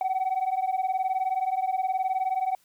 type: beating tone pair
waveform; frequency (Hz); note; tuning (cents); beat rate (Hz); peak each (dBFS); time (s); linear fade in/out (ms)
sine; 746 / 765; F#5 / G5; +14 / -42; 19; -25; 0.01-2.55; 2
effects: tanh soft clip ceiling -21 dBFS + white hiss -64 dBFS RMS until 2.64 s